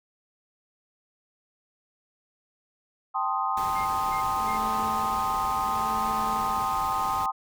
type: chord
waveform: sine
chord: A half-diminished seventh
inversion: third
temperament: equal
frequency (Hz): 784 / 880 / 1046.5 / 1244.5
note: G5 / A5 / C6 / Eb6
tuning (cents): 0 / 0 / 0 / 0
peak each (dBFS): -30 / -32 / -29 / -29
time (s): 3.14-7.32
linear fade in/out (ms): 20
type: noise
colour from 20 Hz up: pink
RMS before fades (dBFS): -39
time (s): 3.57-7.26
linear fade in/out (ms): 2
type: tone bursts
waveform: sine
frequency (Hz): 2119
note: C7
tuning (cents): +21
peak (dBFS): -36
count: 3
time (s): 3.75-4.58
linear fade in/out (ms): 20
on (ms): 110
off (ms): 250
type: tone with tremolo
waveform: sawtooth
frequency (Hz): 220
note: A3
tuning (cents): 0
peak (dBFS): -31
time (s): 4.4-6.69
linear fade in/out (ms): 0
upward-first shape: sine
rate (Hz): 0.72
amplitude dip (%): 80
effects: none